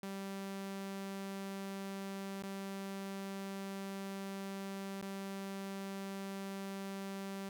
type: tone with dropouts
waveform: sawtooth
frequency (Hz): 195.4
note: G3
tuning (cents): -5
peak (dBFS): -37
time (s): 0.03-7.49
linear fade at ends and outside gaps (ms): 2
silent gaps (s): 2.424-2.435 / 5.014-5.024
effects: none